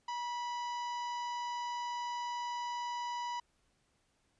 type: harmonic tone with a mistuned harmonic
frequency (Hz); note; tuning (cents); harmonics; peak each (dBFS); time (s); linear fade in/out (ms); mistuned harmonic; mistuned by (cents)
987.8; B5; 0; 1 / 2 / 3 / 4 / 5 / 6 / 7; -36 / -49 / -50 / -55 / -54 / -58 / -60; 0.08-3.4; 5; 1; -44
effects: pink hiss -75 dBFS RMS until 4.39 s + resampled to 22050 Hz